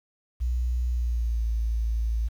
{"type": "tone with pitch glide", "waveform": "sine", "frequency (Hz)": [60.8, 56.08], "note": ["B1", "A1"], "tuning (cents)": [-26, 34], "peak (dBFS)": -23, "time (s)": [0.4, 2.29], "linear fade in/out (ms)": 20, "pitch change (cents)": -140, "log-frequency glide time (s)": [0.88, 1.47], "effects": ["9-bit"]}